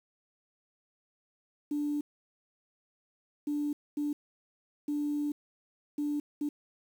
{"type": "tone bursts at uneven times", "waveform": "sine", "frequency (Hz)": 293.6, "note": "D4", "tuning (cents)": 0, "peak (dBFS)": -28, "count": 6, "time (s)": [[1.71, 2.01], [3.47, 3.73], [3.97, 4.13], [4.88, 5.32], [5.98, 6.2], [6.41, 6.49]], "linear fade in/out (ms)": 5, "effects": ["tanh soft clip ceiling -24 dBFS", "9-bit"]}